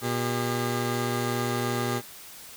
15% pulse tone pair together, 120.3 / 403.6 Hz, B2 / G#4, -45 / -49 cents, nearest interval octave + major sixth, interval 2096 cents, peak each -21 / -24 dBFS, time 0.01-2.02 s, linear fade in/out 50 ms, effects white hiss -45 dBFS RMS until 2.56 s

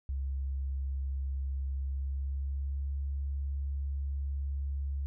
sine tone with pitch glide, 67.7 to 69.48 Hz, C#2 to C#2, -40 to +5 cents, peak -31 dBFS, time 0.09-5.06 s, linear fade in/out 0 ms, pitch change +45 cents, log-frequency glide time 1.79-2.95 s, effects none

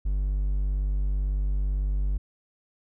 triangle tone, 49 Hz, G1, in tune, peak -21 dBFS, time 0.05-2.18 s, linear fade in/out 10 ms, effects none

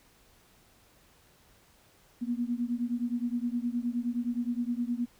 sine beating tone pair, 236.2 / 245.8 Hz, A#3 / B3, +23 / -8 cents, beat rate 9.6 Hz, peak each -31 / -32 dBFS, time 2.21-5.06 s, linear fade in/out 20 ms, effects pink hiss -62 dBFS RMS until 5.19 s

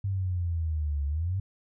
sine exponential two-way sweep, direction down then up, 99.6 to 70 to 99.6 Hz, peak -26 dBFS, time 0.04-1.4 s, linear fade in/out 5 ms, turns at 1.06 s, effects none

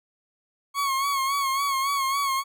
40% pulse tone with vibrato, 1100 Hz, C#6, 14 cents flat, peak -22 dBFS, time 0.74-2.44 s, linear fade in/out 50 ms, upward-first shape sine, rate 3.6 Hz, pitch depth 55 cents each way, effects none

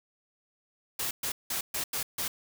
white noise bursts at uneven times, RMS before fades -32 dBFS, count 6, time 0.99-1.11 / 1.23-1.32 / 1.5-1.61 / 1.74-1.84 / 1.93-2.03 / 2.18-2.28 s, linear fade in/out 5 ms, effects none

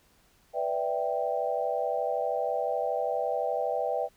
sine chord, E minor seventh, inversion second, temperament equal, 493.9 / 587.3 / 659.3 / 784 Hz, B4 / D5 / E5 / G5, 0 / 0 / 0 / 0 cents, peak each -32 dBFS, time 0.53-4.09 s, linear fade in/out 50 ms, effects pink hiss -64 dBFS RMS until 4.16 s

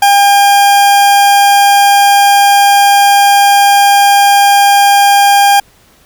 40% pulse tone, 804 Hz, G5, 44 cents sharp, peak -3 dBFS, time 0.02-5.6 s, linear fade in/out 5 ms, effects pink hiss -46 dBFS RMS until 6.05 s

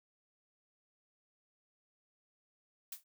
blue noise with exponential decay, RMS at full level -38 dBFS, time 2.92-3.04 s, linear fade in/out 5 ms, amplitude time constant 24 ms, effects none

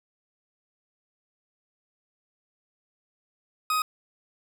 40% pulse tone, 1255 Hz, D#6, 15 cents sharp, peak -22 dBFS, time 3.7-3.82 s, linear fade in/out 2 ms, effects 8-bit

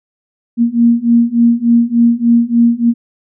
sine beating tone pair, 233.1 / 236.5 Hz, A#3 / A#3, 0 / +25 cents, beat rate 3.4 Hz, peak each -11 / -10 dBFS, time 0.57-2.94 s, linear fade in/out 50 ms, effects none

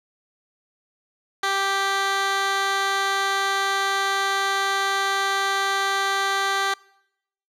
15% pulse tone with band-pass filter, 392 Hz, G4, in tune, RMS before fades -23 dBFS, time 1.43-6.74 s, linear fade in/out 5 ms, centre 2500 Hz, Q 0.65, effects noise-tail reverb RT60 0.8 s tail -24 dB re dry

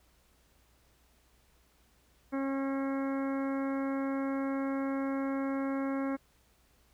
harmonic tone, 271.9 Hz, C#4, 33 cents flat, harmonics 1 / 2 / 3 / 4 / 5 / 6 / 7 / 8, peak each -31 / -38 / -45 / -44 / -46 / -49 / -53 / -50 dBFS, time 2.32-6.17 s, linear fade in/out 20 ms, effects added 60 Hz sine -68 dBFS peak until 6.93 s + pink hiss -68 dBFS RMS until 6.93 s

